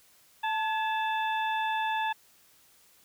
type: harmonic tone with a mistuned harmonic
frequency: 880 Hz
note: A5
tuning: in tune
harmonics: 1 / 2 / 3 / 4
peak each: -28 / -34 / -38 / -40 dBFS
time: 0.43-2.13 s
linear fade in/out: 10 ms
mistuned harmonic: 2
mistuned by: -62 cents
effects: white hiss -61 dBFS RMS until 3.04 s